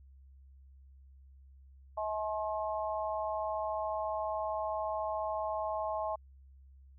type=harmonic tone; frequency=213.8 Hz; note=A3; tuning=49 cents flat; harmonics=3 / 4 / 5; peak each=-35 / -37 / -39 dBFS; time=1.97-6.16 s; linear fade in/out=10 ms; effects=added 67 Hz sine -54 dBFS peak until 6.98 s